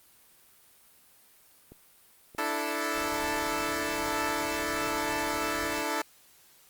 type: click train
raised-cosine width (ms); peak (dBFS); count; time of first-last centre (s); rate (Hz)
2; -34; 6; 1.72-4.865; 1.59
type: chord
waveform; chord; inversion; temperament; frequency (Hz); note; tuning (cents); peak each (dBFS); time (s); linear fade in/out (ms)
10% pulse; D suspended second; none; equal; 293.7 / 329.6 / 440; D4 / E4 / A4; 0 / 0 / 0; -25; 2.38-6.02; 5
type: noise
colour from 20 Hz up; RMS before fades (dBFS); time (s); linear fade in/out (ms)
pink; -44; 2.93-5.85; 50
effects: white hiss -59 dBFS RMS until 6.69 s + Opus 32 kbps